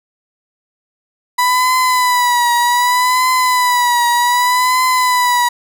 35% pulse tone with vibrato, 987.8 Hz, B5, in tune, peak -9 dBFS, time 1.38-5.49 s, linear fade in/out 10 ms, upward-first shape triangle, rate 0.65 Hz, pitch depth 61 cents each way, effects none

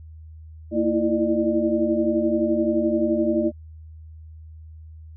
sine tone cluster, 229 / 324.9 / 336.5 / 599 Hz, A#3 / E4 / E4 / D5, -31 / -25 / +36 / +34 cents, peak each -24 dBFS, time 0.71-3.52 s, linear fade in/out 50 ms, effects added 79 Hz sine -39 dBFS peak until 5.16 s

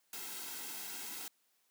white noise with comb filter, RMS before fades -44 dBFS, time 0.13-1.28 s, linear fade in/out 2 ms, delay 1.7 ms, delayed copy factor -0.65, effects white hiss -75 dBFS RMS until 1.7 s + high-pass 200 Hz 12 dB/octave

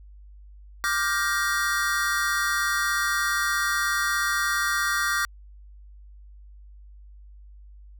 square chord, G minor seventh, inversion second, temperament just, 1176 / 1411.2 / 1568 / 1881.6 Hz, D6 / F6 / G6 / Bb6, +2 / +18 / 0 / +16 cents, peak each -29 dBFS, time 0.84-5.25 s, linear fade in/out 0 ms, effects added 50 Hz sine -44 dBFS peak until 7.99 s

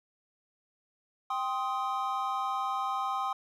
triangle chord, C minor, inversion second, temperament just, 784.9 / 1046.5 / 1255.8 Hz, G5 / C6 / Eb6, +2 / 0 / +16 cents, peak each -32 dBFS, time 1.3-3.33 s, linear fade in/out 5 ms, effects none

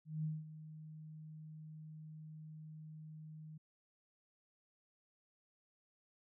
sine tone with ADSR envelope, 155.56 Hz, D#3, in tune, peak -35 dBFS, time 0.05-3.58 s, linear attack 190 ms, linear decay 200 ms, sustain -14 dB, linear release 9 ms, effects none

